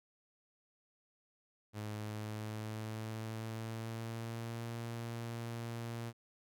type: tone with pitch glide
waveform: sawtooth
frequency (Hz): 106.2 to 116.48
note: G#2 to A#2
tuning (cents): +39 to -1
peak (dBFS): -36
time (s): 1.73-6.13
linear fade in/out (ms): 50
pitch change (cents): +160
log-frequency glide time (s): 1.93-4.71
effects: none